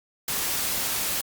white noise, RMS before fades -27 dBFS, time 0.28-1.21 s, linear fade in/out 2 ms, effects Opus 48 kbps

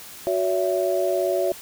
sine tone cluster, 368.4 / 566 / 664 Hz, F#4 / C#5 / E5, -7 / +36 / +12 cents, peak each -24 dBFS, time 0.27-1.52 s, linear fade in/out 0 ms, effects white hiss -41 dBFS RMS until 1.61 s

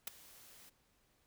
white noise with ADSR envelope, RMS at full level -37 dBFS, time 0.07-0.7 s, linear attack 5 ms, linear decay 9 ms, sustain -22 dB, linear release 14 ms, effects pink hiss -74 dBFS RMS until 1.26 s

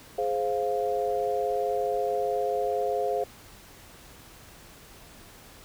sine chord, F minor, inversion first, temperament just, 419.1 / 523.8 / 698.5 Hz, Ab4 / C5 / F5, +16 / +2 / 0 cents, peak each -29 dBFS, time 0.18-3.24 s, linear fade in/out 5 ms, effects pink hiss -50 dBFS RMS until 5.64 s

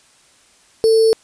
sine tone with sample-and-hold, 446.1 Hz, A4, 24 cents sharp, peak -9 dBFS, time 0.84-1.13 s, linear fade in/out 0 ms, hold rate 4900 Hz, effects white hiss -52 dBFS RMS until 1.23 s + resampled to 22050 Hz

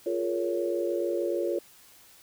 sine chord, Bb minor seventh, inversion second, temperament just, 349.6 / 419.5 / 466.2 / 559.4 Hz, F4 / Ab4 / Bb4 / Db5, +2 / +17 / 0 / +16 cents, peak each -29 / -35 / -33 / -31 dBFS, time 0.06-1.59 s, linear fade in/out 5 ms, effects white hiss -55 dBFS RMS until 2.22 s

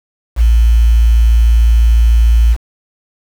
sine tone with quantisation, 56.9 Hz, A#1, 41 cents flat, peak -5 dBFS, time 0.36-2.57 s, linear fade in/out 50 ms, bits 5, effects none

